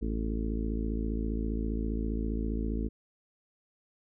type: harmonic tone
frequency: 55 Hz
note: A1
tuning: in tune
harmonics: 1 / 2 / 3 / 4 / 5 / 6 / 7 / 8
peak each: -31 / -43 / -43 / -36 / -38 / -41 / -46 / -43 dBFS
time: 0.01-2.89 s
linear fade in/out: 20 ms
effects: none